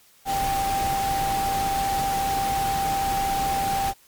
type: tone in noise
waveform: sine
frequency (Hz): 786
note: G5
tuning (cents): +4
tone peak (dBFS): -22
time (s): 0.25-3.94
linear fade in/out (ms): 50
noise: pink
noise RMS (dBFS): -30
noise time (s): 0.25-3.94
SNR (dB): +5
effects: white hiss -56 dBFS RMS until 4.07 s + MP3 96 kbps